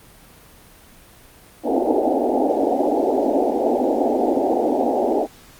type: band-pass noise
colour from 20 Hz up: pink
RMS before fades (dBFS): -19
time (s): 1.63-5.27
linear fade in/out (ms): 50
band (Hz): 240 to 840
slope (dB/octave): 96
effects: pink hiss -47 dBFS RMS until 5.59 s + Opus 32 kbps